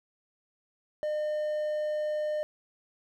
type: tone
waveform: triangle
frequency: 606 Hz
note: D#5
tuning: 46 cents flat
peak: -26 dBFS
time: 1.03-2.43 s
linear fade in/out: 0 ms
effects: none